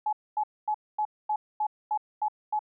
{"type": "tone bursts", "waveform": "sine", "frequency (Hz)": 850, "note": "G#5", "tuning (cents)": 40, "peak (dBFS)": -24, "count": 9, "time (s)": [0.06, 2.592], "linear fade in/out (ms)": 5, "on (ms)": 68, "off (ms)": 240, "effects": []}